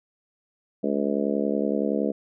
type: harmonic tone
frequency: 70.7 Hz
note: C#2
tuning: 35 cents sharp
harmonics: 3 / 4 / 5 / 6 / 7 / 8 / 9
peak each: -27 / -28 / -32 / -30 / -29 / -35 / -33 dBFS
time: 0.83-2.12 s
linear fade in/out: 10 ms
effects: none